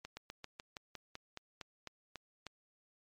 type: slowing click train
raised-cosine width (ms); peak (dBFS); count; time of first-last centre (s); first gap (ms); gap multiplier
0.2; -27; 13; 0.05-2.467; 120; 1.09
effects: MP3 64 kbps